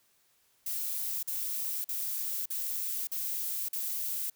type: noise bursts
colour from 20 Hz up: violet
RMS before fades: -34 dBFS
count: 6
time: 0.66-4.3 s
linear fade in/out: 5 ms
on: 570 ms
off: 44 ms
effects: white hiss -69 dBFS RMS until 4.35 s